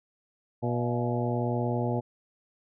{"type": "harmonic tone with a mistuned harmonic", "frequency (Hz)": 121.1, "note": "B2", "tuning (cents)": -34, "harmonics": [1, 2, 3, 4, 5, 6, 7], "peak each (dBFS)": [-29, -32, -34, -35, -36, -37, -37], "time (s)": [0.62, 2.01], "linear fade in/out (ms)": 20, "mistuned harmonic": 6, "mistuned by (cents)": -76, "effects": []}